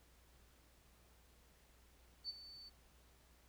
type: tone with ADSR envelope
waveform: sine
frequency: 4517 Hz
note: C#8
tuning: 32 cents sharp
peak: -39 dBFS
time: 2.24-2.7 s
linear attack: 52 ms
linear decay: 23 ms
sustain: -14 dB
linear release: 22 ms
effects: added 60 Hz sine -68 dBFS peak until 3.48 s + pink hiss -70 dBFS RMS until 3.48 s